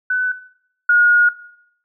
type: tone pair in turn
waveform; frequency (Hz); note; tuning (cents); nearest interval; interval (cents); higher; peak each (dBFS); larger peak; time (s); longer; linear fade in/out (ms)
sine; 1501 / 1438.9; F#6 / F#6; +24 / -49; minor second; 73; first; -15 / -9; second; 0.1-0.32 / 0.89-1.29; second; 5
effects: noise-tail reverb RT60 0.7 s tail -18 dB re dry